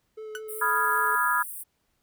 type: tone with vibrato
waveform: triangle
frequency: 433.3 Hz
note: A4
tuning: 27 cents flat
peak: -34 dBFS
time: 0.17-1.16 s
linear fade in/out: 10 ms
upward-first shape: triangle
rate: 5.1 Hz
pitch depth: 16 cents each way
type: tone with exponential decay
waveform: 35% pulse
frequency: 1487 Hz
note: F#6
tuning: 8 cents sharp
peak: -28 dBFS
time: 0.35-0.43 s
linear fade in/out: 1 ms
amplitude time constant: 16 ms
type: high-pass noise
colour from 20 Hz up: pink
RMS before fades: -38 dBFS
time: 0.48-1.64 s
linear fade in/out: 20 ms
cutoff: 8600 Hz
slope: 96 dB/octave
type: chord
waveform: sine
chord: F half-diminished seventh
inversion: second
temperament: equal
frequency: 987.8 / 1244.5 / 1396.9 / 1661.2 Hz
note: Cb6 / Eb6 / F6 / Ab6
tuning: 0 / 0 / 0 / 0 cents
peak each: -27 dBFS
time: 0.61-1.43 s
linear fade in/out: 10 ms
effects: pink hiss -73 dBFS RMS until 2.02 s